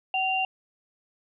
sine tone pair together, 757.4 / 2778 Hz, F#5 / F7, +40 / -10 cents, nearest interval octave + minor seventh, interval 2250 cents, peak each -26 dBFS, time 0.14-0.45 s, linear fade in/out 2 ms, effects none

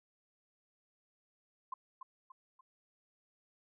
sine tone with echo, 1046.5 Hz, C6, in tune, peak -37 dBFS, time 1.72-1.74 s, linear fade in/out 5 ms, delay 290 ms, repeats 3, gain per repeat -7 dB, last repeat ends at 2.61 s, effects none

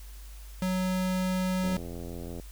square tone, 185.2 Hz, F#3, 2 cents sharp, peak -27 dBFS, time 0.62-1.77 s, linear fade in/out 2 ms
click train, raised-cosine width 2 ms, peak -27 dBFS, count 66, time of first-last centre 1.64-2.398 s, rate 85.7 Hz
effects added 50 Hz sine -42 dBFS peak until 2.51 s + white hiss -54 dBFS RMS until 2.51 s

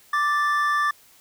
triangle tone pair together, 1174.7 / 1762.9 Hz, D6 / A6, 0 / +3 cents, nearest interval perfect fifth, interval 703 cents, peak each -19 / -22 dBFS, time 0.13-0.91 s, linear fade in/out 5 ms, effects white hiss -54 dBFS RMS until 1.2 s

